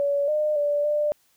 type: tone with pitch steps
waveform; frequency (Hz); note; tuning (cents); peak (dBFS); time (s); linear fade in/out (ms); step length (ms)
sine; 568 / 606 / 583 / 595; C#5 / D#5 / D5 / D5; +42 / -46 / -13 / +22; -20; 0-1.12; 0; 280
effects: white hiss -64 dBFS RMS until 1.36 s